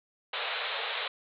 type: band-pass noise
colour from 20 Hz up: white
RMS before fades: -34 dBFS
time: 0.33-1.08 s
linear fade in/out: 5 ms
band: 430 to 4000 Hz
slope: 96 dB/octave
effects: none